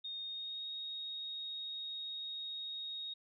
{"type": "tone with pitch glide", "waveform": "sine", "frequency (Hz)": [3698, 3747], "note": ["A#7", "A#7"], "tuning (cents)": [-15, 8], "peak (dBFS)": -40, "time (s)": [0.04, 3.14], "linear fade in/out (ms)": 10, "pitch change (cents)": 23, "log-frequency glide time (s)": [0.24, 0.67], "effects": []}